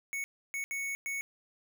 square tone bursts at uneven times, 2217 Hz, C#7, in tune, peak -34 dBFS, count 4, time 0.13-0.24 / 0.54-0.64 / 0.71-0.95 / 1.06-1.21 s, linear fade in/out 0 ms, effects none

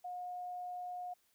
sine tone, 719 Hz, F#5, 50 cents flat, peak -40 dBFS, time 0.04-1.14 s, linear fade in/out 10 ms, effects white hiss -74 dBFS RMS until 1.34 s

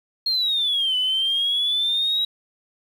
sine exponential two-way sweep, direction down then up, 4267 to 2987 to 3860 Hz, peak -18 dBFS, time 0.26-2.25 s, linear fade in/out 5 ms, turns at 0.97 s, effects tanh soft clip ceiling -14 dBFS + 8-bit

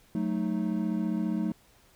triangle chord, D# diminished, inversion first, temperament equal, 185 / 220 / 311.1 Hz, F#3 / A3 / D#4, 0 / 0 / 0 cents, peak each -29 / -28 / -31 dBFS, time 0.15-1.52 s, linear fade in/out 2 ms, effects pink hiss -61 dBFS RMS until 1.95 s

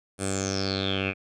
10% pulse tone with low-pass filter sweep, 96.7 Hz, G2, 23 cents flat, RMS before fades -28 dBFS, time 0.18-1.14 s, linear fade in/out 50 ms, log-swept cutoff 9400 to 2400 Hz, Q 9.6, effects none

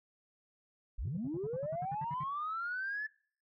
sine linear sweep, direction up, 31.8 to 1751 Hz, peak -34 dBFS, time 0.98-3.07 s, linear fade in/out 10 ms
sine tone bursts, 146.83 Hz, D3, in tune, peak -37 dBFS, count 13, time 1.05-2.238 s, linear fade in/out 5 ms, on 36 ms, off 60 ms
effects noise-tail reverb RT60 0.5 s tail -22 dB re dry + tanh soft clip ceiling -30 dBFS

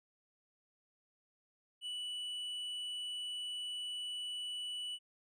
triangle tone with hard clipping, 2960 Hz, F#7, in tune, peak -40 dBFS, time 1.81-4.99 s, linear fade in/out 50 ms, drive 7 dB, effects none

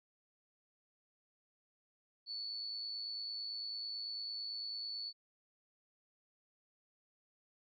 sine tone with amplitude modulation, 4448 Hz, C#8, 5 cents sharp, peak -38 dBFS, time 2.26-5.13 s, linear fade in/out 50 ms, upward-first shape sine, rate 109 Hz, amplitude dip 40%, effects none

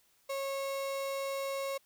35% pulse tone, 547 Hz, C#5, 23 cents flat, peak -32 dBFS, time 0.29-1.78 s, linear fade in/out 10 ms, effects white hiss -69 dBFS RMS until 1.85 s

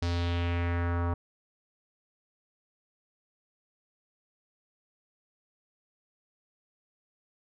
square tone with low-pass filter sweep, 86.3 Hz, F2, 20 cents flat, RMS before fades -29 dBFS, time 0.02-1.14 s, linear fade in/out 5 ms, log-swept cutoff 5100 to 1100 Hz, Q 2.3, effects none

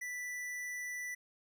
sine tone with tanh clipping, 1975.5 Hz, B6, in tune, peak -40 dBFS, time 0.01-1.15 s, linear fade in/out 10 ms, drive 18 dB, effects none

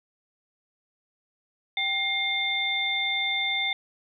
sine tone cluster, 780 / 2120 / 3571 Hz, G5 / C7 / A7, -9 / +22 / +25 cents, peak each -35 / -27 / -27 dBFS, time 1.77-3.73 s, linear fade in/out 2 ms, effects none

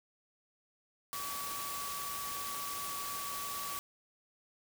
sine tone in noise, 1140 Hz, C#6, 48 cents sharp, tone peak -41 dBFS, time 1.13-3.79 s, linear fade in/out 0 ms, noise white, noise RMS -41 dBFS, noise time 1.13-3.79 s, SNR -3 dB, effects none

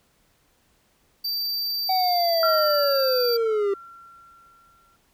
square tone, 4654 Hz, D8, 17 cents flat, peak -25 dBFS, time 1.24-3.37 s, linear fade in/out 10 ms
triangle linear sweep, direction down, 760 to 390.8 Hz, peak -18 dBFS, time 1.89-3.74 s, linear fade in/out 5 ms
sine tone with exponential decay, 1366 Hz, F6, 39 cents flat, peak -19 dBFS, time 2.43-4.96 s, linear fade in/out 1 ms, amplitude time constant 550 ms
effects pink hiss -64 dBFS RMS until 5.13 s

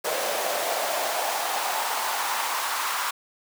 pink noise with high-pass filter sweep, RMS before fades -27 dBFS, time 0.04-3.11 s, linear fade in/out 10 ms, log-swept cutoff 560 to 1100 Hz, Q 3.1, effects none

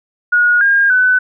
sine tone with pitch steps, 1447 / 1616 / 1503 Hz, F#6 / G#6 / F#6, -39 / -48 / +27 cents, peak -8 dBFS, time 0.32-1.19 s, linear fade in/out 10 ms, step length 290 ms, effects none

